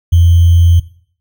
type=tone with sample-and-hold; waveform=sine; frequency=85.4 Hz; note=F2; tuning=38 cents flat; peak=-4 dBFS; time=0.12-0.8 s; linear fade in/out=10 ms; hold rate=3150 Hz; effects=noise-tail reverb RT60 0.5 s tail -18 dB re dry